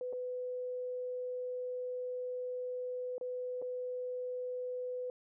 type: tone with dropouts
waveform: sine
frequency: 500 Hz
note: B4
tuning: 21 cents sharp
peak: -36 dBFS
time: 0.01-5.1 s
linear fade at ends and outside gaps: 1 ms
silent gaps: 0.127-0.132 / 3.181-3.211 / 3.617-3.623 s
effects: none